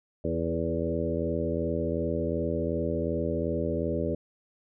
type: harmonic tone with a mistuned harmonic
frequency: 82.7 Hz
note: E2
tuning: 6 cents sharp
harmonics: 1 / 2 / 3 / 4 / 5 / 6 / 7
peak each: -34 / -34 / -34 / -34 / -34 / -34 / -34 dBFS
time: 0.24-4.15 s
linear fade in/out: 5 ms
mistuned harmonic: 5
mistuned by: +22 cents
effects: none

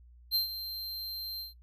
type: tone with ADSR envelope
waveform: square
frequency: 4148 Hz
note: C8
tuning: 16 cents flat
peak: -24 dBFS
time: 0.31-1.54 s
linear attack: 43 ms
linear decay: 120 ms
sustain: -12 dB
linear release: 140 ms
effects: noise-tail reverb RT60 0.1 s tail -17 dB re dry + added 60 Hz sine -53 dBFS peak until 1.62 s

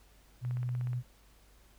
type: tone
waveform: sine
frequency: 123.47 Hz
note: B2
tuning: in tune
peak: -31 dBFS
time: 0.41-1.03 s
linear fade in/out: 50 ms
type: click train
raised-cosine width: 0.5 ms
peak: -35 dBFS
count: 9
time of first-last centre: 0.45-0.932 s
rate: 16.6 Hz
effects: added 50 Hz sine -61 dBFS peak until 1.78 s + pink hiss -64 dBFS RMS until 1.78 s

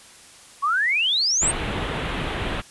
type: exponential sweep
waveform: sine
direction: up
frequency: 1081 to 8870 Hz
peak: -18 dBFS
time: 0.62-1.52 s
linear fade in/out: 20 ms
type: low-pass noise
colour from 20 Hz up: pink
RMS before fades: -27 dBFS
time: 1.41-2.62 s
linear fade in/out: 20 ms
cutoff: 3700 Hz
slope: 48 dB/octave
effects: white hiss -47 dBFS RMS until 2.7 s + resampled to 24000 Hz

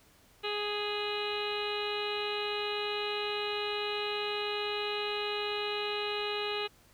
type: harmonic tone with a mistuned harmonic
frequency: 415.3 Hz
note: G#4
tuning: in tune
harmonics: 1 / 2 / 3 / 4 / 5 / 6 / 7 / 8 / 9 / 10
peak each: -35 / -41 / -41 / -45 / -46 / -40 / -39 / -47 / -46 / -43 dBFS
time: 0.43-6.68 s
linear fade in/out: 20 ms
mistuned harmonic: 10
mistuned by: -58 cents
effects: pink hiss -62 dBFS RMS until 6.93 s

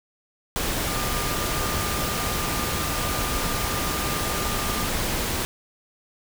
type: tone in noise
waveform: sine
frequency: 1203 Hz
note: D6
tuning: 41 cents sharp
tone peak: -33 dBFS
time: 0.88-4.87 s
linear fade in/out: 0 ms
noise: pink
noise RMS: -26 dBFS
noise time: 0.56-5.45 s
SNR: -10 dB
effects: none

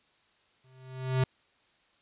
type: tone with exponential growth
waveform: square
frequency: 130 Hz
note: C3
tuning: 11 cents flat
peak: -22 dBFS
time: 0.64-1.24 s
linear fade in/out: 5 ms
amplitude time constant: 130 ms
effects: white hiss -67 dBFS RMS until 2.01 s + resampled to 8000 Hz

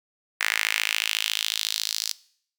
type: tone with high-pass filter sweep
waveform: sawtooth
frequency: 54 Hz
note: A1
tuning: 32 cents flat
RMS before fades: -27 dBFS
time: 0.4-2.13 s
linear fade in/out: 10 ms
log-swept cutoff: 1900 to 4900 Hz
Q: 2.7
effects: noise-tail reverb RT60 0.6 s tail -20 dB re dry

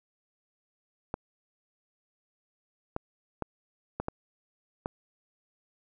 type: clicks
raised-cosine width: 1 ms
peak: -17 dBFS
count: 6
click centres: 1.141 / 2.964 / 3.423 / 4 / 4.084 / 4.859 s
effects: none

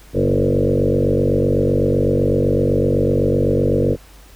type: tone with frequency modulation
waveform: sine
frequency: 293.7 Hz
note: D4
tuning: in tune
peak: -13 dBFS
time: 0.13-3.97 s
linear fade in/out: 50 ms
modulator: 47.9 Hz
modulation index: 5
effects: added 50 Hz sine -43 dBFS peak until 4.35 s + pink hiss -47 dBFS RMS until 4.35 s

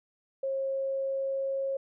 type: tone with pitch glide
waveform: sine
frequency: 539 to 542.4 Hz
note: C#5 to C#5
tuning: -49 to -38 cents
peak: -28 dBFS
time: 0.43-1.77 s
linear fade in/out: 5 ms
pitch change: +11 cents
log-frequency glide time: 0.54-1.63 s
effects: none

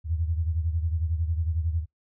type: beating tone pair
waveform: sine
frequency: 80 / 91 Hz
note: D#2 / F#2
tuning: +49 / -28 cents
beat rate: 11 Hz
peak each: -25 / -31 dBFS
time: 0.04-1.86 s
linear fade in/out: 50 ms
effects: noise-tail reverb RT60 0.1 s tail -20 dB re dry

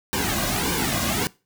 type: noise with flanger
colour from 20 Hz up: pink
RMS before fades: -24 dBFS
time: 0.13-1.27 s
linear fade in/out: 0 ms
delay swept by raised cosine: 1.5 to 2.28 ms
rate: 1.7 Hz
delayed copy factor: -0.85
effects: noise-tail reverb RT60 0.3 s tail -22 dB re dry

